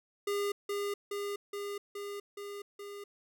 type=tone with echo; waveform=square; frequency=405.5 Hz; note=G#4; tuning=41 cents flat; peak=-31 dBFS; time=0.27-0.52 s; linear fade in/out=5 ms; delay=420 ms; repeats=6; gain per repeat=-2 dB; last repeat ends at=3.04 s; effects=none